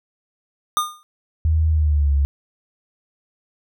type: tone with exponential decay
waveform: square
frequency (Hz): 1216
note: D#6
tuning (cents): -40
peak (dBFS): -14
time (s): 0.77-1.03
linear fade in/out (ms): 0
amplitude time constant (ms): 55
type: tone with pitch glide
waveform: sine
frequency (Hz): 79.2 to 70.15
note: D#2 to C#2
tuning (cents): +31 to +21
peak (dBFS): -14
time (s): 1.45-2.25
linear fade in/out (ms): 0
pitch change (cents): -210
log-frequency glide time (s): 1.7-2.13
effects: none